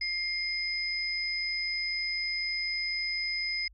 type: tone pair together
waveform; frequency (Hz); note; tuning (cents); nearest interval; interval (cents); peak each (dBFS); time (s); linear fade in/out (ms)
sine; 2114 / 5038; C7 / D#8; +17 / +21; octave + minor third; 1504; -32 / -32; 0.01-3.68; 5
effects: added 50 Hz sine -54 dBFS peak until 3.73 s